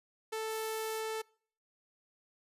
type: tone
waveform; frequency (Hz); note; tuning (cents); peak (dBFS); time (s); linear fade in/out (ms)
sawtooth; 440.4; A4; +2; -31; 0.32-1.22; 10
type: high-pass noise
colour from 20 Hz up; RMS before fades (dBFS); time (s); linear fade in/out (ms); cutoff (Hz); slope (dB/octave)
white; -47; 0.47-1.03; 50; 5000; 12
effects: noise-tail reverb RT60 0.5 s tail -25 dB re dry + resampled to 32000 Hz